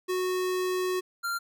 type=tone pair in turn; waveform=square; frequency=367.8 / 1385.7 Hz; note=F#4 / F6; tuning=-10 / -14 cents; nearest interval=octave + major seventh; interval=2296 cents; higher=second; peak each=-27 / -29 dBFS; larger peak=first; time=0.08-1.01 / 1.23-1.39 s; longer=first; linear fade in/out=20 ms; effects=none